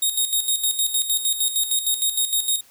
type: tone with tremolo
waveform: 10% pulse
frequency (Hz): 3728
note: A#7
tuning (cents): -1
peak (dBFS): -10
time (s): 0.02-2.61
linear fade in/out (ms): 5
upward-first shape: square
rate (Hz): 6.5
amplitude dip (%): 65
effects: white hiss -53 dBFS RMS until 2.7 s